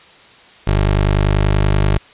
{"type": "tone", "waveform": "20% pulse", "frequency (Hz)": 50.3, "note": "G1", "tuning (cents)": 45, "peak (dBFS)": -7, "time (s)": [0.67, 1.98], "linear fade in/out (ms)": 5, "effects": ["white hiss -44 dBFS RMS until 2.13 s", "resampled to 8000 Hz"]}